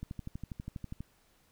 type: click train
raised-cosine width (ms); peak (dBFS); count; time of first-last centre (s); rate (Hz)
5; -27; 13; 0.03-1.006; 12.3
effects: pink hiss -68 dBFS RMS until 1.51 s